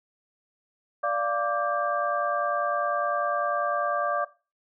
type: tone cluster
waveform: sine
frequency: 586 / 696 / 1171 / 1591 Hz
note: D5 / F5 / D6 / G6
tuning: -4 / -6 / -5 / +25 cents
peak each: -28 / -30 / -27 / -34 dBFS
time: 1.03-4.25 s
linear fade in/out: 10 ms
effects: noise-tail reverb RT60 0.3 s tail -17 dB re dry